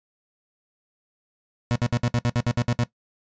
30% pulse tone bursts, 120.1 Hz, B2, 48 cents flat, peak -17 dBFS, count 11, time 1.71-2.837 s, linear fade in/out 0 ms, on 47 ms, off 61 ms, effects noise-tail reverb RT60 0.1 s tail -17 dB re dry + resampled to 16000 Hz

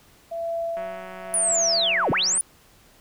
sine tone with tremolo, 670 Hz, E5, 28 cents sharp, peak -24 dBFS, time 0.31-2.07 s, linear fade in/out 10 ms, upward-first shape sine, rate 0.92 Hz, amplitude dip 85%
click train, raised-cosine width 0.5 ms, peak -25 dBFS, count 300, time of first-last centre 0.77-2.378 s, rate 186 Hz
sine linear two-way sweep, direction down then up, 9956 to 98 to 9956 Hz, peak -19 dBFS, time 1.34-2.41 s, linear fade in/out 0 ms, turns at 2.11 s
effects pink hiss -55 dBFS RMS until 3 s

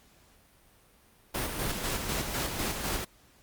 pink noise with tremolo, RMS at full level -31 dBFS, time 1.34-3.05 s, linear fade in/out 10 ms, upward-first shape square, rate 4 Hz, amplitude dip 40%, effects pink hiss -61 dBFS RMS until 3.42 s + Opus 48 kbps

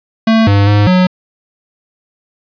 square tone with pitch steps, 223.4 / 100.6 / 103.3 / 183.2 Hz, A3 / G2 / G#2 / F#3, +27 / +45 / -9 / -17 cents, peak -7 dBFS, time 0.27-1.07 s, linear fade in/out 5 ms, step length 200 ms, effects resampled to 11025 Hz + 8-bit

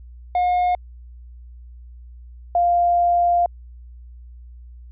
triangle / sine tone pair in turn, 718 / 698 Hz, F5 / F5, +48 / -1 cents, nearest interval unison, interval 49 cents, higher first, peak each -14 dBFS, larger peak neither, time 0.35-0.75 / 2.55-3.46 s, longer second, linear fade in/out 2 ms, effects added 60 Hz sine -38 dBFS peak until 4.91 s + resampled to 8000 Hz

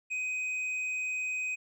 sine tone with hard clipping, 2509 Hz, D#7, 14 cents sharp, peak -32 dBFS, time 0.1-1.56 s, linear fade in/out 20 ms, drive 4 dB, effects none

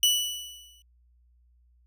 sawtooth tone with exponential decay, 2959 Hz, F#7, 1 cent flat, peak -14 dBFS, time 0.03-0.82 s, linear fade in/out 1 ms, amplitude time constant 170 ms, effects added 60 Hz sine -59 dBFS peak until 1.86 s

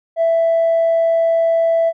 triangle tone with tanh clipping, 662 Hz, E5, 7 cents sharp, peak -12 dBFS, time 0.16-1.93 s, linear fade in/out 50 ms, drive 5 dB, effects none

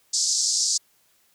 pink band-pass noise, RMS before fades -23 dBFS, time 0.13-0.78 s, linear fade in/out 10 ms, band 4700 to 7800 Hz, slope 48 dB/octave, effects white hiss -63 dBFS RMS until 1.34 s

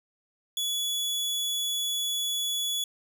sawtooth tone, 3400 Hz, G#7, 40 cents sharp, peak -24 dBFS, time 0.57-2.84 s, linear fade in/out 2 ms, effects none

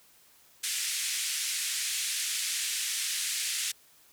white band-pass noise, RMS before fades -32 dBFS, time 0.63-3.72 s, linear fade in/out 10 ms, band 1900 to 10000 Hz, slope 24 dB/octave, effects white hiss -60 dBFS RMS until 4.12 s

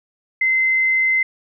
sine tone, 2064 Hz, C7, 24 cents flat, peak -14 dBFS, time 0.41-1.23 s, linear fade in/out 5 ms, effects none

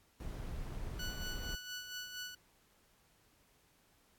brown noise, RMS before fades -42 dBFS, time 0.2-1.55 s, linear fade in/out 2 ms
15% pulse tone with tremolo, 1480 Hz, F#6, in tune, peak -34 dBFS, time 0.99-2.35 s, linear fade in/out 5 ms, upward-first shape sine, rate 4.3 Hz, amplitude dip 55%
effects pink hiss -70 dBFS RMS until 4.18 s + AAC 64 kbps

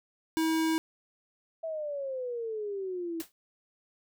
square tone, 321.5 Hz, E4, 43 cents flat, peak -26 dBFS, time 0.37-0.78 s, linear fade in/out 0 ms
sine exponential sweep, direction down, 659 to 322.1 Hz, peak -32 dBFS, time 1.63-3.22 s, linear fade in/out 10 ms
white noise with exponential decay, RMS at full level -37 dBFS, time 3.2-3.32 s, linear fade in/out 1 ms, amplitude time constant 26 ms
effects none

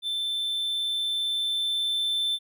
triangle tone with level ramp, 3541 Hz, A7, 10 cents sharp, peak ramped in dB -25 to -22 dBFS, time 0.02-2.39 s, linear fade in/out 50 ms, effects none

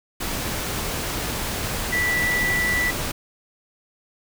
sine tone in noise, 1967 Hz, B6, 7 cents flat, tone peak -20 dBFS, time 1.92-2.91 s, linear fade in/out 10 ms, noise pink, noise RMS -27 dBFS, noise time 0.2-3.12 s, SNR +4 dB, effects none

